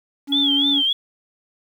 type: tone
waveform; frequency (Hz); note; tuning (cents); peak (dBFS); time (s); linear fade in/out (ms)
triangle; 281.2; C#4; +25; -19; 0.27-0.83; 50
type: tone with vibrato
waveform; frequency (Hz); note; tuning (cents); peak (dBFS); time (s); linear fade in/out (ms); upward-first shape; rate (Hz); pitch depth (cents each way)
sine; 3334; G#7; +6; -16; 0.32-0.93; 5; sine; 3.4; 120
effects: 8-bit